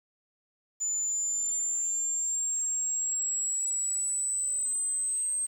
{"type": "exponential sweep", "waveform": "sine", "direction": "up", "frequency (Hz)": [7000, 8340], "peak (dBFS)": -27, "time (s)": [0.8, 5.47], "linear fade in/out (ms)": 20, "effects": ["9-bit"]}